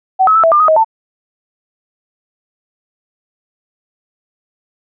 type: tone with pitch steps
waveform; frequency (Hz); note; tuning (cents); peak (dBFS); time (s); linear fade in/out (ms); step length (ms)
sine; 757 / 1285 / 1318 / 657 / 1197 / 1253 / 632 / 892; F#5 / E6 / E6 / E5 / D6 / D#6 / D#5 / A5; +39 / -45 / -1 / -6 / +33 / +12 / +27 / +23; -6; 0.19-0.846; 20; 82
effects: none